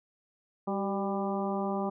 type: harmonic tone with a mistuned harmonic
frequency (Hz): 198.2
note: G3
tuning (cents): +19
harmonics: 1 / 2 / 3 / 4 / 5 / 6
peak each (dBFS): -32 / -35 / -37 / -36 / -40 / -41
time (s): 0.67-1.9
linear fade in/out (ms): 10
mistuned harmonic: 2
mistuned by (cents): -46
effects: none